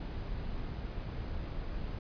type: noise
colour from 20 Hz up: brown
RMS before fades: -38 dBFS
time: 0-1.99 s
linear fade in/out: 5 ms
effects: resampled to 11025 Hz